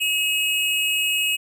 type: tone pair together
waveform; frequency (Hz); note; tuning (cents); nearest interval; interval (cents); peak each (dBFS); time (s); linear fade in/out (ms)
square; 2561 / 2875; D#7 / F7; +49 / +50; major second; 201; -23; 0-1.37; 20
effects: none